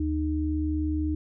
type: tone pair together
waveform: sine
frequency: 76.9 / 307.3 Hz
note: D#2 / D#4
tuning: -20 / -21 cents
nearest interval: 2 octaves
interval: 2399 cents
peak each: -27 dBFS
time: 0-1.15 s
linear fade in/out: 5 ms
effects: none